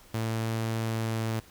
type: tone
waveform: sawtooth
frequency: 112.4 Hz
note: A2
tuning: 37 cents sharp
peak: -24 dBFS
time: 0.14-1.4 s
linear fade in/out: 5 ms
effects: pink hiss -55 dBFS RMS until 1.5 s